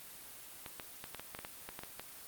clicks, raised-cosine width 0.3 ms, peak -26 dBFS, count 12, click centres 0.662 / 0.798 / 1.041 / 1.147 / 1.196 / 1.349 / 1.39 / 1.449 / 1.69 / 1.791 / 1.835 / 1.996 s, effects white hiss -51 dBFS RMS until 2.27 s + Opus 32 kbps

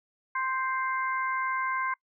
harmonic tone, 523.3 Hz, C5, in tune, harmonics 2 / 3 / 4, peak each -29 / -33 / -35 dBFS, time 0.35-1.94 s, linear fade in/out 5 ms, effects noise-tail reverb RT60 0.1 s tail -24 dB re dry

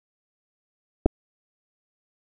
clicks, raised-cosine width 2 ms, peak -5 dBFS, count 2, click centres 1.059 / 1.062 s, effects none

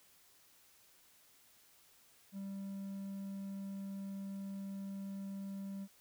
triangle tone, 196 Hz, G3, in tune, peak -39 dBFS, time 2.32-5.88 s, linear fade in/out 50 ms, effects white hiss -66 dBFS RMS until 6 s

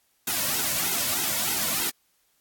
white noise with flanger, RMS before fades -26 dBFS, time 0.27-1.9 s, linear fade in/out 5 ms, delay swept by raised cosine 1.7 to 2.51 ms, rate 3.2 Hz, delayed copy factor -0.8, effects white hiss -68 dBFS RMS until 2.4 s + AAC 64 kbps

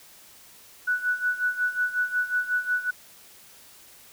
sine tone with tremolo, 1480 Hz, F#6, in tune, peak -20 dBFS, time 0.87-2.91 s, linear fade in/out 10 ms, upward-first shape sine, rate 5.5 Hz, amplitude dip 80%, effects white hiss -51 dBFS RMS until 4.12 s

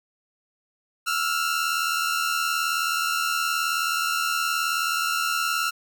sawtooth tone pair together, 1329 / 1408 Hz, E6 / F6, +14 / +14 cents, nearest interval minor second, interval 100 cents, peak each -22 / -22 dBFS, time 1.06-5.71 s, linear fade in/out 20 ms, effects none

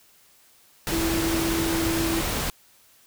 sine tone in noise, 329.6 Hz, E4, in tune, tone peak -24 dBFS, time 0.92-2.21 s, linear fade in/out 0 ms, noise pink, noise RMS -27 dBFS, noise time 0.87-2.5 s, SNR 0 dB, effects white hiss -57 dBFS RMS until 3.06 s

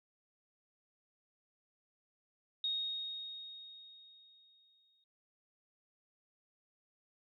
sine tone with exponential decay, 3733 Hz, A#7, 2 cents sharp, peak -32 dBFS, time 2.64-5.04 s, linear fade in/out 2 ms, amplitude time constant 520 ms, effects none

